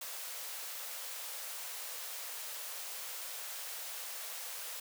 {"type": "high-pass noise", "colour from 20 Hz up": "white", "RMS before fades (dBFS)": -43, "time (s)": [0.01, 4.8], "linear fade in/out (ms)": 5, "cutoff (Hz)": 450, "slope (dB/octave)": 96, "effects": []}